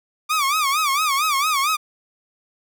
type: tone with vibrato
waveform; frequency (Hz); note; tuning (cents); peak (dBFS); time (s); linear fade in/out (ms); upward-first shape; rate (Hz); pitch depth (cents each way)
sawtooth; 1174.7; D6; 0; -14; 0.29-1.77; 20; sine; 4.4; 150
effects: none